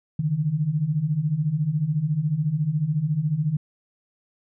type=beating tone pair; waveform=sine; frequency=142.3 / 156.3 Hz; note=C#3 / D#3; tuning=+46 / +8 cents; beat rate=14 Hz; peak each=-26 / -22 dBFS; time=0.19-3.57 s; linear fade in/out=5 ms; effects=none